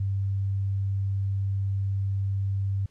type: tone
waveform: sine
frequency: 98 Hz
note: G2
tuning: in tune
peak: -24 dBFS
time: 0-2.86 s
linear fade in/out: 5 ms
effects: pink hiss -66 dBFS RMS until 2.9 s + low-pass 8000 Hz 12 dB/octave